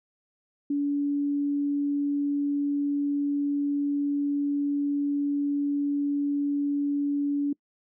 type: tone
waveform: sine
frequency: 286.1 Hz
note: D4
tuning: 45 cents flat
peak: -23 dBFS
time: 0.7-7.53 s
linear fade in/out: 5 ms
effects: noise-tail reverb RT60 0.1 s tail -25 dB re dry